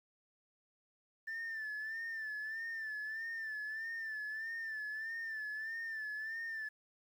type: tone with vibrato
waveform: sine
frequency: 1769 Hz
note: A6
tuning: 9 cents sharp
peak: -37 dBFS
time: 1.27-6.69 s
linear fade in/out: 10 ms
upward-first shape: sine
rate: 1.6 Hz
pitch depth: 60 cents each way
effects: tanh soft clip ceiling -37 dBFS + 11-bit